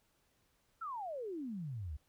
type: exponential sweep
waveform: sine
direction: down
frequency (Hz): 1396.9 to 67.5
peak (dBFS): -39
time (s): 0.81-1.97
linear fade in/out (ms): 10
effects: pink hiss -75 dBFS RMS until 2.08 s